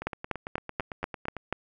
two click trains, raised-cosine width 0.5 ms, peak -20 / -13 dBFS, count 13 / 7, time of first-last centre 0.02-1.367 / 0.07-1.526 s, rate 8.91 / 4.12 Hz, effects none

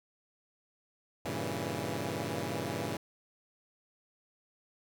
10% pulse chord, G diminished seventh, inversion none, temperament equal, 98 / 116.54 / 138.59 / 164.81 Hz, G2 / Bb2 / Db3 / Fb3, 0 / 0 / 0 / 0 cents, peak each -31 dBFS, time 1.25-2.97 s, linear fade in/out 5 ms, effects none

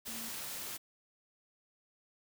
sine tone in noise, 228.8 Hz, A#3, 32 cents flat, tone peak -48 dBFS, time 0.07-0.3 s, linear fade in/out 20 ms, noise white, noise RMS -42 dBFS, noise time 0.05-0.78 s, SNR -9 dB, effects none

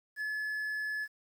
triangle tone with quantisation, 1715 Hz, A6, 45 cents flat, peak -31 dBFS, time 0.16-1.08 s, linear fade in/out 50 ms, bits 10, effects none

